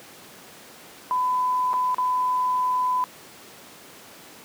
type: tone with dropouts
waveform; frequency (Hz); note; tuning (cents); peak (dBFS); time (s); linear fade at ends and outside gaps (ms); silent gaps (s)
sine; 1004; B5; +28; -20; 1.11-3.04; 0; 1.732-1.739 / 1.945-1.983
effects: pink hiss -45 dBFS RMS until 4.44 s + high-pass 200 Hz 12 dB/octave